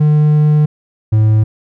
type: tone pair in turn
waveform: triangle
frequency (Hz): 150.8 / 108.46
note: D3 / A2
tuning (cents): +46 / -24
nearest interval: tritone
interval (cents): 570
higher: first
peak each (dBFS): -5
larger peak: neither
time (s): 0-0.66 / 1.12-1.44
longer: first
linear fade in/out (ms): 10
effects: none